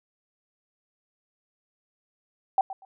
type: tone with echo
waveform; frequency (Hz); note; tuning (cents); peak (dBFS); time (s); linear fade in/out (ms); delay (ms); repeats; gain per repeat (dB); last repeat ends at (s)
sine; 770; G5; -31; -17; 2.58-2.61; 2; 120; 2; -15; 2.85
effects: none